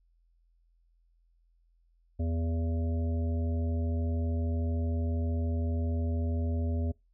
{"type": "harmonic tone with a mistuned harmonic", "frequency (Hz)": 82.41, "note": "E2", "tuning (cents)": 0, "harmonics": [1, 3, 5, 7, 8], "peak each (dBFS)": [-28, -36, -44, -44, -49], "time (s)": [2.19, 6.92], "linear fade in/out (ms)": 10, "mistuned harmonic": 8, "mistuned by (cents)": 50, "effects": ["noise-tail reverb RT60 0.2 s tail -23 dB re dry", "added 42 Hz sine -64 dBFS peak until 7.13 s"]}